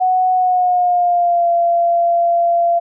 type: tone with pitch glide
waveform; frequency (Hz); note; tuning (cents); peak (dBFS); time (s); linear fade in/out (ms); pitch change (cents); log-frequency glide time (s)
sine; 740 to 686.5; F#5 to F5; 0 to -30; -11; 0-2.8; 20; -130; 0.32-1.49
effects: none